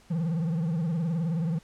triangle tone with vibrato, 164.81 Hz, E3, in tune, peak -23 dBFS, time 0.1-1.59 s, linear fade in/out 10 ms, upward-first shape triangle, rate 19 Hz, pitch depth 160 cents each way, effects pink hiss -58 dBFS RMS until 1.63 s + low-pass 9000 Hz 12 dB/octave

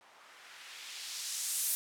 violet noise with low-pass filter sweep, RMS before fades -40 dBFS, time 0.01-1.75 s, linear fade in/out 0 ms, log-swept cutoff 850 to 12000 Hz, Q 1, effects none

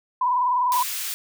sine tone with vibrato, 987.8 Hz, B5, in tune, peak -18 dBFS, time 0.21-0.83 s, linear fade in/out 5 ms, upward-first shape triangle, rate 20 Hz, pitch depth 77 cents each way
white high-pass noise, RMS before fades -29 dBFS, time 0.72-1.14 s, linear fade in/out 0 ms, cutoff 1700 Hz, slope 12 dB/octave
effects none

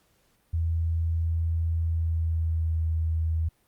sine tone with pitch glide, 82.41 to 80.81 Hz, E2 to E2, 0 to -34 cents, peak -23 dBFS, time 0.53-3.49 s, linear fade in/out 10 ms, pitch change -34 cents, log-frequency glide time 1.81-2.83 s, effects pink hiss -67 dBFS RMS until 3.67 s + Opus 48 kbps

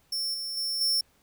40% pulse tone with level steps, 5400 Hz, E8, 41 cents sharp, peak -27 / -31 / -27 / -22 dBFS, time 0.12-1.01 s, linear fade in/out 5 ms, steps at 0.34 / 0.57 / 0.81 s, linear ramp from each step 2 ms, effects pink hiss -65 dBFS RMS until 1.22 s

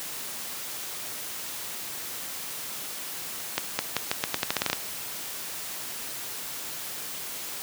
accelerating click train, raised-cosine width 0.2 ms, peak -6 dBFS, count 13, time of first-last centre 3.58-4.731 s, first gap 210 ms, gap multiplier 0.84, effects white hiss -36 dBFS RMS until 7.62 s + high-pass 100 Hz 12 dB/octave

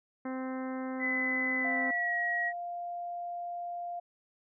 harmonic tone, 260 Hz, C4, 11 cents flat, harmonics 1 / 2 / 3 / 4 / 5 / 6 / 7 / 8, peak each -35 / -41 / -45 / -47 / -49 / -51 / -52 / -53 dBFS, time 0.25-1.91 s, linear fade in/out 5 ms
sine tone with pitch glide, 2014 to 1904.3 Hz, B6 to A#6, +33 to +36 cents, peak -29 dBFS, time 0.99-2.53 s, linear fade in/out 50 ms, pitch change -97 cents, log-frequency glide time 1.57-2.14 s
sine tone, 698.5 Hz, F5, in tune, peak -35 dBFS, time 1.64-4 s, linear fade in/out 10 ms
effects none

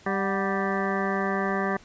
harmonic tone with a mistuned harmonic, 196 Hz, G3, in tune, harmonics 1 / 2 / 3 / 4 / 5 / 6 / 8 / 9 / 10, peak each -29 / -30 / -34 / -32 / -37 / -32 / -36 / -34 / -38 dBFS, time 0.06-1.77 s, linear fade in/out 5 ms, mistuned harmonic 4, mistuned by -73 cents, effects pink hiss -53 dBFS RMS until 1.84 s + resampled to 16000 Hz

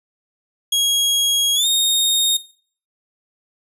sawtooth tone with pitch glide, 3300 to 3704 Hz, G#7 to A#7, -12 to -12 cents, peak -12 dBFS, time 0.72-2.37 s, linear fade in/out 5 ms, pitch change +200 cents, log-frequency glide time 1.55-1.67 s, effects noise-tail reverb RT60 0.5 s tail -19 dB re dry + resampled to 32000 Hz

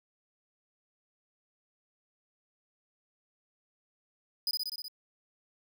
45% pulse tone with echo, 4978 Hz, D#8, in tune, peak -27 dBFS, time 4.47-4.51 s, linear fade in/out 2 ms, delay 62 ms, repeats 6, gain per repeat -2 dB, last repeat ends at 4.882 s, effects none

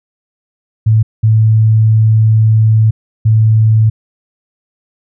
sine tone bursts at uneven times, 110 Hz, A2, in tune, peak -5 dBFS, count 3, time 0.86-1.03 / 1.23-2.91 / 3.25-3.9 s, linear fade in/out 10 ms, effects none

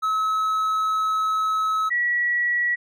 triangle / sine tone pair in turn, 1289 / 1931.3 Hz, E6 / B6, -39 / -39 cents, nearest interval perfect fifth, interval 700 cents, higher second, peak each -18 / -19 dBFS, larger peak first, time 0.02-1.9 / 1.9-2.76 s, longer first, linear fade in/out 20 ms, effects none

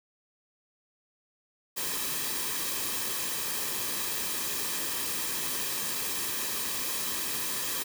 white noise with comb filter, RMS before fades -32 dBFS, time 1.76-7.84 s, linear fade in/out 20 ms, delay 1.4 ms, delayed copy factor -0.55, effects none

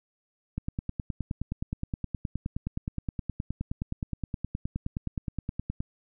click train, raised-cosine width 5 ms, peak -18 dBFS, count 51, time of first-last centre 0.58-5.805 s, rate 9.57 Hz, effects none

